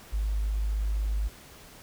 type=tone; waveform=sine; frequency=51.91 Hz; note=G#1; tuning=in tune; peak=-25 dBFS; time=0.12-1.29 s; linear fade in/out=20 ms; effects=pink hiss -50 dBFS RMS until 1.82 s